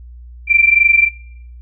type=tone pair together; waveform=sine; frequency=2349 / 2372 Hz; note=D7 / D7; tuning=0 / +17 cents; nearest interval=unison; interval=17 cents; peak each=-11 dBFS; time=0.47-1.1 s; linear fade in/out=50 ms; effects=noise-tail reverb RT60 0.7 s tail -22 dB re dry + added 60 Hz sine -33 dBFS peak until 1.61 s